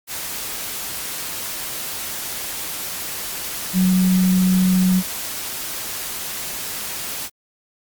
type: tone in noise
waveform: sine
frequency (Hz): 185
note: F#3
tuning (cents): 0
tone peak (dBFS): -13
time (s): 3.73-5.03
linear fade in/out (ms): 50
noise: white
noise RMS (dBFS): -28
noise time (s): 0.07-7.3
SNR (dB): +12
effects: Opus 48 kbps